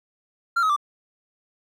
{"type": "tone with pitch steps", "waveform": "triangle", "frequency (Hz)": [1380, 1272.8, 1173.9], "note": ["F6", "D#6", "D6"], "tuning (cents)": [-21, 39, -1], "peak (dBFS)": -16, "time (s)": [0.56, 0.764], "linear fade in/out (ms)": 10, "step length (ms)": 68, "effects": []}